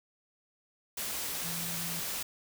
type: tone in noise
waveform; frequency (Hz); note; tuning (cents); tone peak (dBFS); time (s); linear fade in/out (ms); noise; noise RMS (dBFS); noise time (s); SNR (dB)
sine; 168.7; E3; +40; -41; 1.44-2; 5; white; -36; 0.97-2.23; -8
effects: none